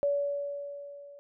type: tone with level ramp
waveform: sine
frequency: 570 Hz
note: C#5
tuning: 48 cents sharp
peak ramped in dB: -23 to -47 dBFS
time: 0.03-1.19 s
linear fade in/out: 0 ms
effects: none